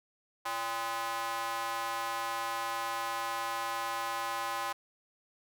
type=tone with high-pass filter; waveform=square; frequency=114.5 Hz; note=A#2; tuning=31 cents flat; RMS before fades=-35 dBFS; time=0.45-4.73 s; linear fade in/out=10 ms; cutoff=950 Hz; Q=2.6; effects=none